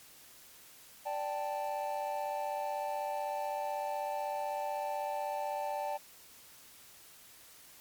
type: chord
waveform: triangle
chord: D suspended fourth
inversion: none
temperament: equal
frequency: 587.3 / 784 / 880 Hz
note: D5 / G5 / A5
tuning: 0 / 0 / 0 cents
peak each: -36 / -36 / -36 dBFS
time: 1.05-5.98 s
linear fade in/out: 20 ms
effects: white hiss -56 dBFS RMS until 7.8 s + MP3 96 kbps